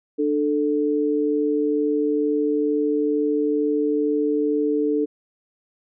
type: tone pair together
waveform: sine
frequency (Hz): 297.8 / 440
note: D4 / A4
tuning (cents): +24 / 0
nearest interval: perfect fifth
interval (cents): 676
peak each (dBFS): -21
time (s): 0.18-5.06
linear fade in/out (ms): 20
effects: none